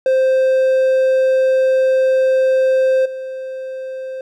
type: tone with level steps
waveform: triangle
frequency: 523.3 Hz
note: C5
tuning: in tune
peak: -9 / -22 dBFS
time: 0.06-4.21 s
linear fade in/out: 2 ms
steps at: 3.05 s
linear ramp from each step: 10 ms
effects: none